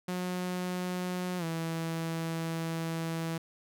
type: tone with pitch glide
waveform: sawtooth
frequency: 181 to 164.07 Hz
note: F#3 to E3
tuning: -38 to -8 cents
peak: -28 dBFS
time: 0.08-3.38 s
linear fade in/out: 5 ms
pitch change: -170 cents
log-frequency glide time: 1.38-1.44 s
effects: none